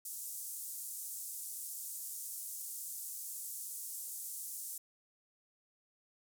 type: band-pass noise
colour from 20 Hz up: pink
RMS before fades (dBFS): -44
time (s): 0.05-4.78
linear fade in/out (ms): 5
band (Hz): 7600 to 16000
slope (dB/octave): 24
effects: none